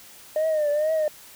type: tone with vibrato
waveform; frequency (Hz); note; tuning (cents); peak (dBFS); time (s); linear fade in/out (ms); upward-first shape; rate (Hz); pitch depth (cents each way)
sine; 610; D#5; -34; -18; 0.36-1.08; 2; triangle; 2.2; 92
effects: tanh soft clip ceiling -18 dBFS + white hiss -47 dBFS RMS until 1.35 s